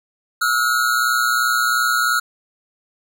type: tone pair together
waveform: square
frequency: 1309 / 1431.8 Hz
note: E6 / F6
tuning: -13 / +43 cents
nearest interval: major second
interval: 156 cents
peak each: -21 / -18 dBFS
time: 0.41-2.2 s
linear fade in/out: 10 ms
effects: none